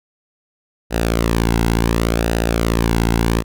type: tone with flanger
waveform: sawtooth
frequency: 56.9 Hz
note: A#1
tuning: 41 cents flat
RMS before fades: -17 dBFS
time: 0.9-3.44 s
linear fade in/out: 50 ms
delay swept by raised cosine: 0.9 to 1.69 ms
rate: 0.69 Hz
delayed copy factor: -0.6
effects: none